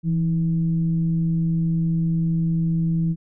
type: tone with frequency modulation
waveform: sine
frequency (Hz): 165.4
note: E3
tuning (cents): +6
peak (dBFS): -18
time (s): 0.03-3.16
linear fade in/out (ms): 50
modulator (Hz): 153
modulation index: 0.32
effects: none